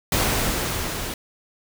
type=noise with level ramp; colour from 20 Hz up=pink; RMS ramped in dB=-20 to -30 dBFS; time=0.12-1.14 s; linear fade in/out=2 ms; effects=none